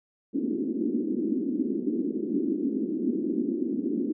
white band-pass noise, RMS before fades -28 dBFS, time 0.33-4.13 s, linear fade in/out 20 ms, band 220 to 350 Hz, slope 48 dB/octave, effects none

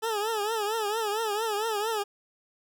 20% pulse tone with vibrato, 431 Hz, A4, 36 cents flat, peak -22 dBFS, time 0.02-2.04 s, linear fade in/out 20 ms, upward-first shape triangle, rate 4.4 Hz, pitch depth 130 cents each way, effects none

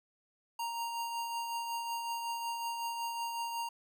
square tone with tremolo, 932.3 Hz, A#5, in tune, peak -34 dBFS, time 0.59-3.69 s, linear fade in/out 5 ms, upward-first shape triangle, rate 5.4 Hz, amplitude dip 40%, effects none

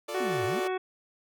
sawtooth chord, D minor, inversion first, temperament equal, 349.2 / 440 / 587.3 Hz, F4 / A4 / D5, 0 / 0 / 0 cents, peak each -37 / -35 / -32 dBFS, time 0.08-0.68 s, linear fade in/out 10 ms
harmonic tone, 372 Hz, F#4, 9 cents sharp, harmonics 1 / 2 / 3 / 4 / 5 / 6 / 7 / 9, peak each -29 / -35 / -39 / -41 / -43 / -45 / -46 / -48 dBFS, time 0.14-0.78 s, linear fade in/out 10 ms
sine exponential two-way sweep, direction down then up, 277.2 to 98 to 277.2 Hz, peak -34 dBFS, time 0.2-0.6 s, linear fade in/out 5 ms, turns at 0.45 s
effects none

